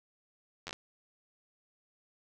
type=slowing click train; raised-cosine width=0.2 ms; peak=-22 dBFS; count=5; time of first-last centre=0.67-0.729 s; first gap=10 ms; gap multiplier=1.27; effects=none